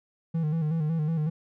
triangle tone with vibrato, 158.1 Hz, D#3, 28 cents sharp, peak -22 dBFS, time 0.34-1.3 s, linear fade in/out 10 ms, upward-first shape square, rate 5.4 Hz, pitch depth 66 cents each way, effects none

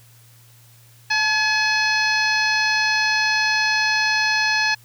harmonic tone with a mistuned harmonic, 850 Hz, G#5, 40 cents sharp, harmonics 1 / 2 / 3 / 4 / 5 / 6 / 7, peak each -25 / -20 / -23 / -34 / -25 / -29 / -33 dBFS, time 1.1-4.75 s, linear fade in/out 10 ms, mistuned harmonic 1, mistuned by +43 cents, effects added 117 Hz sine -49 dBFS peak until 4.84 s + white hiss -53 dBFS RMS until 4.84 s

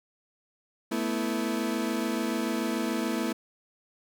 35% pulse chord, A suspended second, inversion none, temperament equal with one note detuned, 220 / 246.9 / 327 Hz, A3 / B3 / E4, 0 / 0 / -14 cents, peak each -30 dBFS, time 0.91-3.33 s, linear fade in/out 10 ms, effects none

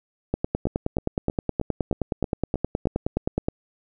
two click trains, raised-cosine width 2 ms, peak -9 / -14 dBFS, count 31 / 8, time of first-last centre 0.34-3.485 / 0.67-2.871 s, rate 9.54 / 3.18 Hz, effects none

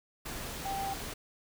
sine tone in noise, 784 Hz, G5, in tune, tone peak -33 dBFS, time 0.65-0.94 s, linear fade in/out 10 ms, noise pink, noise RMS -40 dBFS, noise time 0.25-1.14 s, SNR +4 dB, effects none

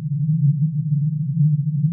pink band-pass noise, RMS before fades -19 dBFS, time 0-1.92 s, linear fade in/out 0 ms, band 140 to 160 Hz, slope 96 dB/octave, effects none

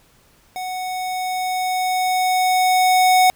square tone with level ramp, 740 Hz, F#5, in tune, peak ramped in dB -26 to -11 dBFS, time 0.56-3.3 s, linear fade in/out 0 ms, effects pink hiss -55 dBFS RMS until 3.35 s

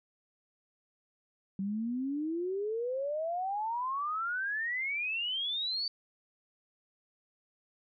sine exponential sweep, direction up, 190.1 to 4606 Hz, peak -31 dBFS, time 1.59-5.88 s, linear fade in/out 2 ms, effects none

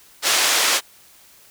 white band-pass noise, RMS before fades -18 dBFS, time 0.22-0.81 s, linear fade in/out 50 ms, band 480 to 6700 Hz, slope 12 dB/octave, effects white hiss -50 dBFS RMS until 1.5 s

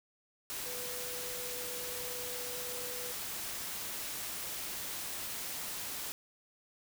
sine tone in noise, 493.9 Hz, B4, in tune, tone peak -45 dBFS, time 0.66-3.12 s, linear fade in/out 0 ms, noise white, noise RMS -40 dBFS, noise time 0.5-6.12 s, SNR -8 dB, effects none

